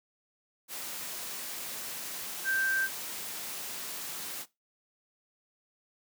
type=tone in noise; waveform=sine; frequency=1568 Hz; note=G6; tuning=in tune; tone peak=-26 dBFS; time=2.44-2.89 s; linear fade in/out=50 ms; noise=white; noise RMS=-39 dBFS; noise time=0.68-4.46 s; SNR=+10 dB; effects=noise-tail reverb RT60 0.2 s tail -18 dB re dry + high-pass 150 Hz 12 dB/octave